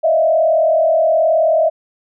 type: tone with frequency modulation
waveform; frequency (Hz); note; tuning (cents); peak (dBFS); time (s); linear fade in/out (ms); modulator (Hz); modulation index
sine; 645; E5; -38; -10; 0.03-1.7; 20; 38.9; 0.98
effects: none